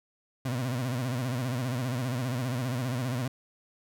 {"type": "tone with vibrato", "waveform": "30% pulse", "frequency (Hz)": 125.5, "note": "B2", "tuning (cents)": 28, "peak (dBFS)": -26, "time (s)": [0.45, 3.28], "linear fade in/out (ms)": 5, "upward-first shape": "sine", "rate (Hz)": 15, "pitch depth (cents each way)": 120, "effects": []}